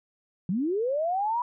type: linear sweep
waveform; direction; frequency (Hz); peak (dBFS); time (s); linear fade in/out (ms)
sine; up; 164.81 to 987.8; -24; 0.49-1.42; 2
effects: none